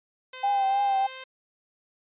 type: tone with pitch glide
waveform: 5% pulse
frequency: 514 to 521.8 Hz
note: C5 to C5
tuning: -31 to -5 cents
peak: -26 dBFS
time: 0.33-1.24 s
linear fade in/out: 5 ms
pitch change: +26 cents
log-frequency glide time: 0.56-0.73 s
type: tone with vibrato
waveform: sine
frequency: 792 Hz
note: G5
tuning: 18 cents sharp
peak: -21 dBFS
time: 0.43-1.07 s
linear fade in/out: 10 ms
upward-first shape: triangle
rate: 3.2 Hz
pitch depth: 44 cents each way
effects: resampled to 8000 Hz